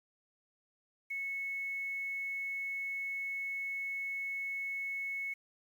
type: tone with quantisation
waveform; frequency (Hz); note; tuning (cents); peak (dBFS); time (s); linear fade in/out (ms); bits
sine; 2200; C#7; -14; -35; 1.1-5.34; 10; 10
effects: none

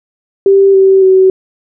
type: tone with pitch steps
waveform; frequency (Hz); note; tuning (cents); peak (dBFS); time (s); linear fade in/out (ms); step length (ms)
sine; 392 / 384.8 / 377.8; G4 / G4 / F#4; 0 / -32 / +36; -3; 0.46-1.3; 2; 280
effects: none

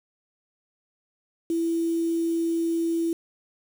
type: tone with quantisation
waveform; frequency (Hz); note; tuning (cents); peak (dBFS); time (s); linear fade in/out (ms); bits
sine; 332.4; E4; +15; -22; 1.5-3.13; 2; 7
effects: none

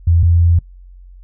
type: tone pair in turn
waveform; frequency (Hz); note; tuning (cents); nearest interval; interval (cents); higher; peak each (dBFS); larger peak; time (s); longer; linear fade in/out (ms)
sine; 84.4 / 85.13; E2 / F2; +41 / -44; unison; 15; second; -8; neither; 0.07-0.23 / 0.23-0.59; second; 5
effects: noise-tail reverb RT60 0.1 s tail -21 dB re dry + added 45 Hz sine -36 dBFS peak until 1.23 s

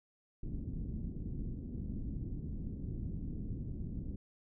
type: low-pass noise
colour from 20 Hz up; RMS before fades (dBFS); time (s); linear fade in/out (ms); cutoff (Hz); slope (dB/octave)
pink; -40; 0.43-4.16; 5; 280; 24
effects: none

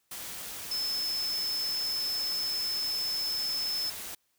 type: tone in noise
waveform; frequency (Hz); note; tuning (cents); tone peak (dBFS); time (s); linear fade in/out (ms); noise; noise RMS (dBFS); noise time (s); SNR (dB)
sine; 5250; E8; -8; -29; 0.71-3.9; 5; white; -40; 0.11-4.15; +8
effects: white hiss -74 dBFS RMS until 4.38 s

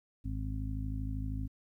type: harmonic tone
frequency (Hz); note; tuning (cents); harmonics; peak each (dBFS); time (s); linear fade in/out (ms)
52.8; G#1; +29; 1 / 2 / 3 / 4 / 5; -36 / -38 / -48 / -49 / -42; 0.24-1.48; 20
effects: 12-bit

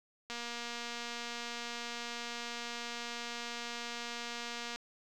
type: click train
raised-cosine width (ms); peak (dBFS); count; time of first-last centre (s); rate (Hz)
0.2; -24; 1058; 0.3-4.76; 237
effects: none

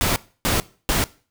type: noise bursts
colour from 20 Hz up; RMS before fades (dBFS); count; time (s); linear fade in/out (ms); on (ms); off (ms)
pink; -20; 3; 0.01-1.04; 0; 150; 290
effects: noise-tail reverb RT60 0.4 s tail -20 dB re dry

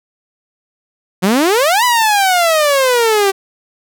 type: exponential two-way sweep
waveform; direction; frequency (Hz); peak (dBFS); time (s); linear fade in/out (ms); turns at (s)
sawtooth; up then down; 174.61 to 1004 to 382.7; -6; 1.22-3.32; 20; 1.84
effects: none

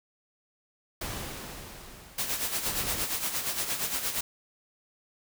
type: noise with exponential decay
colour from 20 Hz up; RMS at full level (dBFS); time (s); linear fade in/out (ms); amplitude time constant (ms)
pink; -34; 1.01-3.73; 5; 590
type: noise with tremolo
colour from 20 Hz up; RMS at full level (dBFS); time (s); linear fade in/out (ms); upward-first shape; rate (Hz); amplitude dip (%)
white; -29; 2.18-4.21; 5; sine; 8.6; 60
type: noise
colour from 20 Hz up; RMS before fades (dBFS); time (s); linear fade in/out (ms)
pink; -37; 2.66-3.04; 0
effects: none

